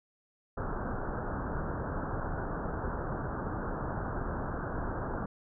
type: low-pass noise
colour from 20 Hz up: pink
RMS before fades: -35 dBFS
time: 0.57-5.26 s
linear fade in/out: 5 ms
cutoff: 1600 Hz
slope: 96 dB/octave
effects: none